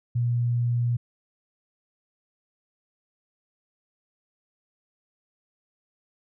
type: tone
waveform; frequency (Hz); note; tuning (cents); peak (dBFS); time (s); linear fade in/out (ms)
sine; 120; B2; -49; -21; 0.15-0.97; 10
effects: none